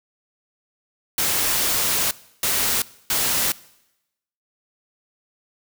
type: noise bursts at uneven times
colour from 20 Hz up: white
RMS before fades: -21 dBFS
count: 3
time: 1.18-2.11 / 2.43-2.82 / 3.1-3.52 s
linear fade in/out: 2 ms
effects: noise-tail reverb RT60 0.9 s tail -21 dB re dry